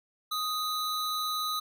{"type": "tone pair together", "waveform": "square", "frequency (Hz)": [1244.5, 3968], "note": ["D#6", "B7"], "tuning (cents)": [0, 7], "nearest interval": "octave + minor sixth", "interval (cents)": 2007, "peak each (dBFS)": [-32, -34], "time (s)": [0.31, 1.6], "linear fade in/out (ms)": 10, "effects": []}